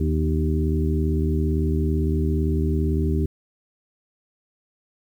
harmonic tone with a mistuned harmonic, 77.78 Hz, D#2, in tune, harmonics 1 / 2 / 3 / 4 / 5, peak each -21 / -26 / -28 / -29 / -29 dBFS, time 0-3.26 s, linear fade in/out 5 ms, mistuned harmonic 3, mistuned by +42 cents, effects 9-bit

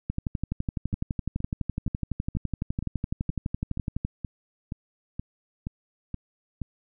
two click trains, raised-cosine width 5 ms, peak -19 / -15 dBFS, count 13 / 48, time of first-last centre 0.93-6.617 / 0.1-4.05 s, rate 2.11 / 11.9 Hz, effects none

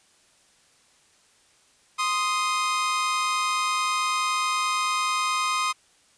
sawtooth tone pair together, 1045.3 / 1244.5 Hz, C6 / D#6, -2 / 0 cents, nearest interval minor third, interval 302 cents, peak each -23 / -21 dBFS, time 1.98-5.73 s, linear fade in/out 20 ms, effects white hiss -60 dBFS RMS until 6.17 s + resampled to 22050 Hz

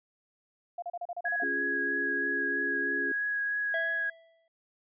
sine tone bursts, 698.5 Hz, F5, in tune, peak -33 dBFS, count 9, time 0.78-1.439 s, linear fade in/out 5 ms, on 43 ms, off 34 ms
sine tone with vibrato, 1661.2 Hz, G#6, in tune, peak -28 dBFS, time 1.25-4.1 s, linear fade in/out 5 ms, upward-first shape triangle, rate 3.1 Hz, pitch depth 13 cents each way
sine chord, Db major, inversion none, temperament equal, 277.2 / 349.2 / 415.3 Hz, Db4 / F4 / Ab4, 0 / 0 / 0 cents, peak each -37 / -39 / -38 dBFS, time 1.42-3.12 s, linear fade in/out 5 ms
square tone with exponential decay, 659.3 Hz, E5, in tune, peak -31 dBFS, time 3.74-4.48 s, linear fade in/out 2 ms, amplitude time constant 160 ms
effects resampled to 8000 Hz

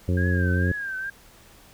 harmonic tone, 90 Hz, F#2, 47 cents flat, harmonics 1 / 2 / 3 / 4 / 5 / 6, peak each -21 / -27 / -31 / -33 / -35 / -37 dBFS, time 0.08-0.72 s, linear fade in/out 5 ms
sine tone with vibrato, 1604 Hz, G6, 39 cents sharp, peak -28 dBFS, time 0.17-1.1 s, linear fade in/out 5 ms, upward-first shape triangle, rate 2.2 Hz, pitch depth 98 cents each way
effects pink hiss -52 dBFS RMS until 1.73 s

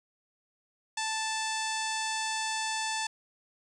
harmonic tone with a mistuned harmonic, 880 Hz, A5, in tune, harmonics 1 / 2 / 3 / 4 / 5 / 6 / 7 / 8 / 9 / 10, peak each -34 / -37 / -39 / -40 / -41 / -42 / -42 / -43 / -44 / -44 dBFS, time 0.97-3.07 s, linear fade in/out 5 ms, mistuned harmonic 5, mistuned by +31 cents, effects 10-bit

